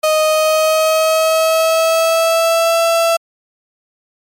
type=tone with pitch glide; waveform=35% pulse; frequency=622.3 to 667 Hz; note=D#5 to E5; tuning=0 to +20 cents; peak=-9 dBFS; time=0.03-3.17 s; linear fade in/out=10 ms; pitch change=+120 cents; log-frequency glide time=0.27-2.79 s; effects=MP3 64 kbps